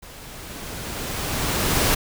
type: noise with level ramp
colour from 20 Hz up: pink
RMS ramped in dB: -42 to -18 dBFS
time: 0.02-1.95 s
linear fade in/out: 10 ms
effects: none